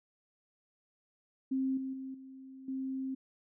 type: tone with level steps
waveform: sine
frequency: 264.7 Hz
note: C4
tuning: 20 cents sharp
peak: -29 / -35 / -39 / -47 / -34 dBFS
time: 1.51-3.15 s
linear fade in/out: 10 ms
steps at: 1.77 / 1.93 / 2.14 / 2.68 s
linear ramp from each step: 5 ms
effects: none